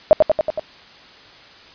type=tone with echo; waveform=sine; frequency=621 Hz; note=D#5; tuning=3 cents flat; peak=-4 dBFS; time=0.11-0.13 s; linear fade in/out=0 ms; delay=93 ms; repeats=5; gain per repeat=-3 dB; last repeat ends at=0.595 s; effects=white hiss -44 dBFS RMS until 1.74 s + resampled to 11025 Hz